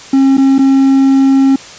triangle tone with dropouts, 270 Hz, C#4, 45 cents flat, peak -3 dBFS, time 0.13-1.56 s, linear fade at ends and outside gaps 5 ms, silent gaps 0.371-0.379 / 0.583-0.59 s, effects white hiss -32 dBFS RMS until 1.78 s + resampled to 16000 Hz

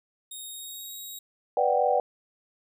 10% pulse tone with pitch glide, 3729 to 3801 Hz, A#7 to A#7, 0 to +33 cents, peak -31 dBFS, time 0.31-1.19 s, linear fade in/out 5 ms, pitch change +33 cents, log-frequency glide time 0.51-0.94 s
sine chord, G major seventh, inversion first, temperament equal, 493.9 / 587.3 / 740 / 784 Hz, B4 / D5 / F#5 / G5, 0 / 0 / 0 / 0 cents, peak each -26 dBFS, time 1.57-2 s, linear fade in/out 2 ms
effects none

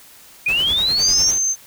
sine linear sweep, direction up, 2400 to 5730 Hz, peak -15 dBFS, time 0.46-1.31 s, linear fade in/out 5 ms
pink noise with tremolo, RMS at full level -30 dBFS, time 0.48-1.38 s, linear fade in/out 5 ms, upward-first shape sine, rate 10 Hz, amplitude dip 55%
sine tone, 6272 Hz, G8, in tune, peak -16 dBFS, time 0.99-1.56 s, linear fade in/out 50 ms
effects white hiss -45 dBFS RMS until 1.66 s

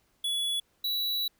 square tone pair in turn, 3400 / 3929 Hz, G#7 / B7, +40 / -10 cents, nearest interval minor third, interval 250 cents, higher second, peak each -28 dBFS, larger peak neither, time 0.24-0.6 / 0.84-1.28 s, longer second, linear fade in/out 5 ms, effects pink hiss -70 dBFS RMS until 1.39 s

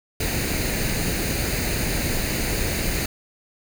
pink noise with comb filter, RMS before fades -24 dBFS, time 0.2-3.06 s, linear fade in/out 5 ms, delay 0.45 ms, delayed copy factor +0.6, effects none

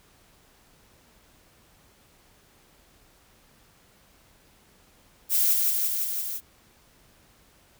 violet noise with echo, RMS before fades -22 dBFS, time 5.29-5.56 s, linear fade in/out 50 ms, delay 170 ms, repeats 5, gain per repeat -2 dB, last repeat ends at 6.41 s, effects pink hiss -59 dBFS RMS until 7.79 s

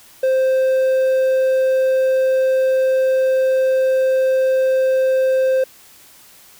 triangle tone, 523.3 Hz, C5, in tune, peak -11 dBFS, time 0.23-5.64 s, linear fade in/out 5 ms, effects white hiss -46 dBFS RMS until 6.59 s

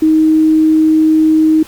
sine tone, 314.3 Hz, D#4, 18 cents sharp, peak -6 dBFS, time 0.02-1.63 s, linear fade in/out 5 ms, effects pink hiss -37 dBFS RMS until 1.67 s

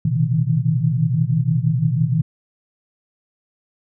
sine tone cluster, 119.1 / 130.2 / 156.7 / 162.8 Hz, A#2 / C3 / D#3 / E3, +38 / -8 / +13 / -21 cents, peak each -21 dBFS, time 0.05-2.22 s, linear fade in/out 5 ms, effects none

